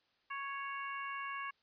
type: harmonic tone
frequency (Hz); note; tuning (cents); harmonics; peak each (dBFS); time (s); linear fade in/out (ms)
554.4; C#5; 0; 2 / 3 / 4 / 5; -41 / -45 / -47 / -49; 0.3-1.51; 10
effects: white hiss -75 dBFS RMS until 1.62 s + resampled to 11025 Hz